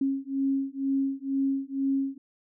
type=beating tone pair; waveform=sine; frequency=271 / 273.1 Hz; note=C#4 / C#4; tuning=-39 / -26 cents; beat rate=2.1 Hz; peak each=-28 dBFS; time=0.01-2.18 s; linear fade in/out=5 ms; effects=none